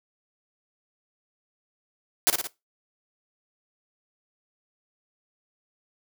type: noise with echo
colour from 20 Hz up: white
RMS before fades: -19 dBFS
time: 2.27-2.3 s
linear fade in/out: 0 ms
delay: 57 ms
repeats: 3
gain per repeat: -5 dB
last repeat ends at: 2.471 s
effects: noise-tail reverb RT60 0.2 s tail -18 dB re dry